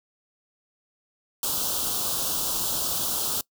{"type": "band-stop noise", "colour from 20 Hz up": "white", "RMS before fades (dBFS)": -27, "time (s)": [1.43, 3.41], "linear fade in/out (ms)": 2, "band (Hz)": [1400, 3000], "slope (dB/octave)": 48, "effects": ["noise-tail reverb RT60 0.1 s tail -23 dB re dry"]}